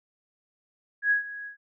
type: tone with ADSR envelope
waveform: sine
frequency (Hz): 1661.2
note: G#6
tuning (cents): 0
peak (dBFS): -18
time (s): 1.02-1.57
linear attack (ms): 87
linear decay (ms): 120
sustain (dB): -17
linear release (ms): 110
effects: none